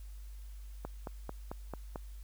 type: click train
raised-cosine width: 1 ms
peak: -25 dBFS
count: 6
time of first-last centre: 0.85-1.959 s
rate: 4.51 Hz
effects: added 50 Hz sine -44 dBFS peak until 2.23 s + white hiss -64 dBFS RMS until 2.23 s